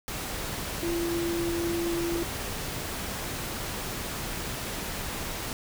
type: tone in noise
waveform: sine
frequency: 340 Hz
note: F4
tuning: 46 cents flat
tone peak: -27 dBFS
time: 0.83-2.23 s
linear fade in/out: 0 ms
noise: pink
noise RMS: -34 dBFS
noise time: 0.08-5.53 s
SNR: +4 dB
effects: none